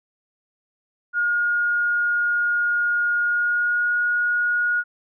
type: tone with pitch glide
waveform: sine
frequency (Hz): 1429 to 1443.9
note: F6 to F#6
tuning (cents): +39 to -43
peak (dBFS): -18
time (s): 1.13-4.84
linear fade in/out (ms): 50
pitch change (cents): +18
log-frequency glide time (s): 3.21-3.96
effects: none